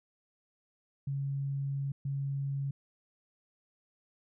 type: tone bursts at uneven times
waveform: sine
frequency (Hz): 138.59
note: C#3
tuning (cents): 0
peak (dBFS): -31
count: 2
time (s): 1.07-1.92 / 2.05-2.71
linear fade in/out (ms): 5
effects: none